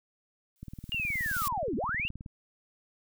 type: noise with exponential growth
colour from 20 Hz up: blue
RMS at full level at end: -33 dBFS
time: 0.56-1.48 s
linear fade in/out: 0 ms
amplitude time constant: 200 ms
type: click train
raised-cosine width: 5 ms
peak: -29 dBFS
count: 32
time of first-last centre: 0.63-2.262 s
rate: 19 Hz
type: linear two-way sweep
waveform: sine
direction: down then up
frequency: 2863 to 192.5 to 2863 Hz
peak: -29 dBFS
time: 0.92-2.08 s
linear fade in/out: 0 ms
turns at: 1.76 s
effects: none